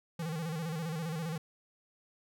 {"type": "tone with vibrato", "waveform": "square", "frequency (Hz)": 162, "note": "E3", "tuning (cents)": -30, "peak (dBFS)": -35, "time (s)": [0.19, 1.38], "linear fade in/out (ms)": 5, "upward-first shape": "square", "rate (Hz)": 15, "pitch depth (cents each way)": 82, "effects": []}